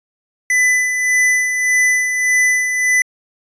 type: tone with tremolo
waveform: square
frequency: 2000 Hz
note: B6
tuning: 21 cents sharp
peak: -11 dBFS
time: 0.5-3.02 s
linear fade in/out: 2 ms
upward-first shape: sine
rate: 1.7 Hz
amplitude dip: 50%
effects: resampled to 22050 Hz